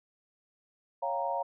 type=chord; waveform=sine; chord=G half-diminished seventh; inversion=second; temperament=equal; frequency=554.4 / 698.5 / 784 / 932.3 Hz; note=Db5 / F5 / G5 / Bb5; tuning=0 / 0 / 0 / 0 cents; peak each=-35 / -34 / -39 / -33 dBFS; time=1.02-1.43 s; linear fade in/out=10 ms; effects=none